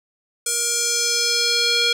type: tone with band-pass filter sweep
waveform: square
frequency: 472.3 Hz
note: A#4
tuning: 23 cents sharp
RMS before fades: -20 dBFS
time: 0.46-1.93 s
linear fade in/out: 5 ms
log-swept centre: 8400 to 3600 Hz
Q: 2.3
effects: none